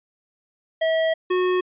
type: tone pair in turn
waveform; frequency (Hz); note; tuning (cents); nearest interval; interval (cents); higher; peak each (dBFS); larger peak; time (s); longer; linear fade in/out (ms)
square; 646 / 365.3; E5 / F#4; -35 / -22; minor seventh; 987; first; -19; neither; 0.81-1.14 / 1.3-1.61; first; 10
effects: resampled to 8000 Hz